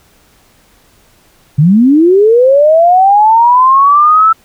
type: linear sweep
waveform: sine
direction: up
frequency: 136.2 to 1330 Hz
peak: -3 dBFS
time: 1.58-4.33 s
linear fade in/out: 10 ms
effects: pink hiss -48 dBFS RMS until 4.44 s